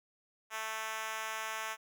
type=tone with high-pass filter; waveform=5% pulse; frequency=220 Hz; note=A3; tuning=in tune; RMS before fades=-39 dBFS; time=0.5-1.77 s; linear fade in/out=50 ms; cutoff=860 Hz; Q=1.1; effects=none